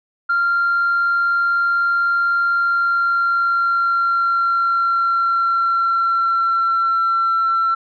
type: tone with pitch glide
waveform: sine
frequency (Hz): 1388 to 1347.7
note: F6 to E6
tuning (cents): -11 to +38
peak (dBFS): -13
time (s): 0.29-7.75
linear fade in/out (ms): 10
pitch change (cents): -51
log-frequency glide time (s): 2.47-7.47
effects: tanh soft clip ceiling -11 dBFS